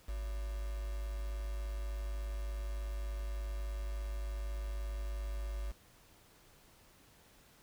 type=tone with quantisation; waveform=sine; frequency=51.7 Hz; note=G#1; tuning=7 cents flat; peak=-36 dBFS; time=0.08-5.72 s; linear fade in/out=10 ms; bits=8; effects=pink hiss -63 dBFS RMS until 7.62 s